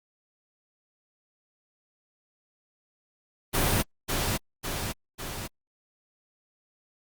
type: noise with echo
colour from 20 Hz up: pink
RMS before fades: -24 dBFS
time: 3.53-3.83 s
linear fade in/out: 20 ms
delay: 550 ms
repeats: 3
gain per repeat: -4 dB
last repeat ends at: 5.48 s
effects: Opus 32 kbps